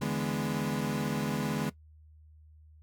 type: chord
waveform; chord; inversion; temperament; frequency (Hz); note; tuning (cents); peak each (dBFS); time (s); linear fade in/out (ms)
35% pulse; E dominant seventh; third; equal; 146.83 / 164.81 / 207.7 / 246.9; D3 / E3 / G#3 / B3; 0 / 0 / 0 / 0; -32 / -38 / -32 / -34; 0.01-1.7; 10
effects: noise-tail reverb RT60 0.1 s tail -18 dB re dry + added 77 Hz sine -53 dBFS peak until 2.82 s